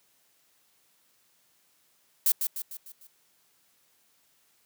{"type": "noise with echo", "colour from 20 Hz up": "violet", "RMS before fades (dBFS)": -22, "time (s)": [2.26, 2.32], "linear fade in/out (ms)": 2, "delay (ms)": 150, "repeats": 5, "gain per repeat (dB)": -6, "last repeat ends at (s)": 3.07, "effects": ["white hiss -67 dBFS RMS until 4.65 s", "high-pass 100 Hz 12 dB/octave"]}